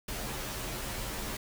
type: noise with comb filter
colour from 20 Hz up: pink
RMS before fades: -37 dBFS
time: 0.08-1.37 s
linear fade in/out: 5 ms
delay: 12 ms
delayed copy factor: -0.9
effects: none